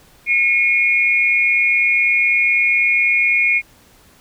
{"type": "tone pair together", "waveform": "sine", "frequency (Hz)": [2172, 2432], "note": ["C#7", "D#7"], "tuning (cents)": [-36, -40], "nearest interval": "major second", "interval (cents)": 196, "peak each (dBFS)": [-15, -15], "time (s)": [0.26, 3.62], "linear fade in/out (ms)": 50, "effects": ["pink hiss -50 dBFS RMS until 4.2 s"]}